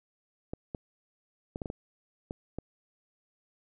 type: clicks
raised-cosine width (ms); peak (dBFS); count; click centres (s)
2; -22; 8; 0.535 / 0.748 / 1.559 / 1.618 / 1.658 / 1.701 / 2.309 / 2.586
effects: none